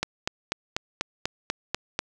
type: click train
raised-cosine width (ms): 0.2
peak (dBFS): -8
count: 9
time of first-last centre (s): 0.03-1.991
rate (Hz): 4.08
effects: none